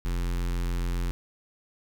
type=tone with notch filter; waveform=square; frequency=43.6 Hz; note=F1; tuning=2 cents flat; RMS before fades=-28 dBFS; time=0.05-1.11 s; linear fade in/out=0 ms; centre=640 Hz; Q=1.6; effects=none